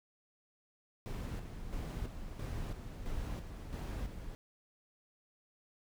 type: noise with tremolo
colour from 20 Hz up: brown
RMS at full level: -39 dBFS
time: 1.06-4.35 s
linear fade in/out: 0 ms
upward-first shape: square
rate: 1.5 Hz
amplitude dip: 50%
effects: none